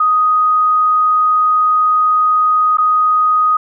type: tone with dropouts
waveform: sine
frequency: 1248 Hz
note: D#6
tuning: 5 cents sharp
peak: -9 dBFS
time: 0-3.57 s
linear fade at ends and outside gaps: 5 ms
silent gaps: 2.772-2.783 s
effects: none